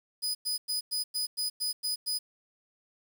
sawtooth tone bursts, 4978 Hz, D#8, in tune, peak -26 dBFS, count 9, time 0.22-2.19 s, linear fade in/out 20 ms, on 130 ms, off 100 ms, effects 9-bit

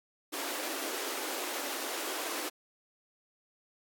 pink high-pass noise, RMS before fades -37 dBFS, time 0.32-2.5 s, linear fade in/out 20 ms, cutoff 270 Hz, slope 96 dB/octave, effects AAC 64 kbps

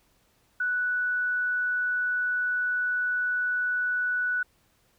sine tone, 1480 Hz, F#6, in tune, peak -24 dBFS, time 0.6-4.43 s, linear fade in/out 5 ms, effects pink hiss -66 dBFS RMS until 4.98 s

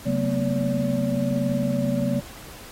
sine tone cluster, 136.1 / 187.9 / 225.3 / 246.5 / 571 Hz, C#3 / F#3 / A3 / B3 / D5, -31 / +27 / +41 / -3 / -49 cents, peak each -27 / -28 / -27 / -26 / -28 dBFS, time 0.05-2.21 s, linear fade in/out 20 ms, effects pink hiss -43 dBFS RMS until 2.71 s + AAC 48 kbps

